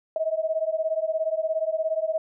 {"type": "beating tone pair", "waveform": "sine", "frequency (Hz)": [630, 647], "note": ["D#5", "E5"], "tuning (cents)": [21, -32], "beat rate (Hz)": 17, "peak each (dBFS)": -26, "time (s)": [0.16, 2.18], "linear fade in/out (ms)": 2, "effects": []}